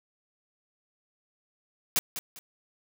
white noise with echo, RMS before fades -24 dBFS, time 1.96-1.99 s, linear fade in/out 0 ms, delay 200 ms, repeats 2, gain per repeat -11 dB, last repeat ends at 2.39 s, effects none

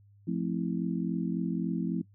sine chord, F major seventh, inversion none, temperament just, 174.61 / 218.3 / 261.9 / 327.4 Hz, F3 / A3 / C4 / E4, 0 / -13 / +2 / -12 cents, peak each -31 / -34 / -35 / -36 dBFS, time 0.27-2.02 s, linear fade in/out 10 ms, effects noise-tail reverb RT60 0.1 s tail -18 dB re dry + added 101 Hz sine -56 dBFS peak until 2.14 s

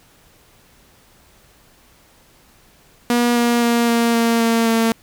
sawtooth tone with pitch steps, 240 / 237.8 / 235.6 / 233.4 / 231.3 / 229.2 / 227.1 Hz, B3 / A#3 / A#3 / A#3 / A#3 / A#3 / A#3, -49 / +35 / +19 / +2 / -13 / -29 / -45 cents, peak -10 dBFS, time 3.1-4.92 s, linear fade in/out 2 ms, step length 260 ms, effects pink hiss -52 dBFS RMS until 5.02 s

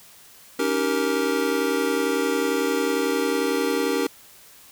square chord, Eb dominant seventh, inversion third, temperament just, 280 / 311.1 / 388.9 / 466.7 Hz, Db4 / Eb4 / G4 / Bb4, +18 / 0 / -14 / +2 cents, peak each -27 / -30 / -27 / -26 dBFS, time 0.59-4.07 s, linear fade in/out 5 ms, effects white hiss -49 dBFS RMS until 4.71 s

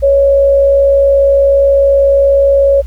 sine tone with frequency modulation, 554.4 Hz, C#5, in tune, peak -5 dBFS, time 0.02-2.82 s, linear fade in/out 20 ms, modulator 61.3 Hz, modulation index 0.22, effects added 60 Hz sine -20 dBFS peak until 2.86 s + pink hiss -47 dBFS RMS until 2.86 s

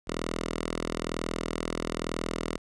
5% pulse tone with notch filter, 41.05 Hz, E1, 6 cents flat, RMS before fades -33 dBFS, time 0.07-2.58 s, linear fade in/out 10 ms, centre 94 Hz, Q 0.62, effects resampled to 22050 Hz

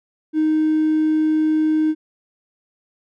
triangle tone with hard clipping, 311.1 Hz, D#4, in tune, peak -15 dBFS, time 0.33-1.95 s, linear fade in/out 50 ms, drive 4 dB, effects none

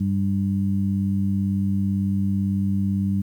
harmonic tone, 98 Hz, G2, in tune, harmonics 1 / 2 / 3, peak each -24 / -21 / -35 dBFS, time 0-3.22 s, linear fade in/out 10 ms, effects 9-bit

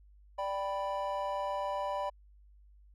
triangle chord, G major, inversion second, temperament equal, 587.3 / 784 / 987.8 Hz, D5 / G5 / B5, 0 / 0 / 0 cents, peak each -34 / -37 / -34 dBFS, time 0.38-2.1 s, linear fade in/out 10 ms, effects added 50 Hz sine -56 dBFS peak until 2.94 s

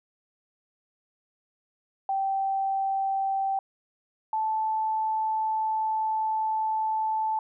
sine tone pair in turn, 778 / 874.9 Hz, G5 / A5, -13 / -10 cents, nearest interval major second, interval 203 cents, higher second, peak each -24 / -24 dBFS, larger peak neither, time 2.09-3.59 / 4.33-7.39 s, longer second, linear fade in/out 2 ms, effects none

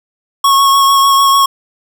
square tone with vibrato, 1100 Hz, C#6, 14 cents flat, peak -7 dBFS, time 0.44-1.46 s, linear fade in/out 5 ms, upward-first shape sine, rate 6.7 Hz, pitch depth 17 cents each way, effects none

